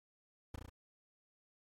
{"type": "noise with echo", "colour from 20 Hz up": "brown", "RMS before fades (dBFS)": -43, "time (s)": [0.54, 0.56], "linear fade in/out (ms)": 5, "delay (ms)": 34, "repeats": 4, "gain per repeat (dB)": -2, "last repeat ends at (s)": 0.696, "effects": ["AAC 64 kbps"]}